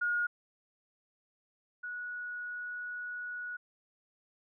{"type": "tone pair in turn", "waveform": "sine", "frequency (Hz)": [1435, 1462.6], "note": ["F6", "F#6"], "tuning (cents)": [47, -20], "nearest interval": "unison", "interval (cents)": 33, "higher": "second", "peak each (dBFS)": [-28, -37], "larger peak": "first", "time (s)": [[0.01, 0.27], [1.83, 3.57]], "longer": "second", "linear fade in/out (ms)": 10, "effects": []}